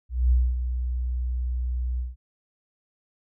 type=tone with ADSR envelope; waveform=sine; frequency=61.74 Hz; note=B1; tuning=in tune; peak=-15 dBFS; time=0.09-2.16 s; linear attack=220 ms; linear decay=240 ms; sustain=-9 dB; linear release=170 ms; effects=none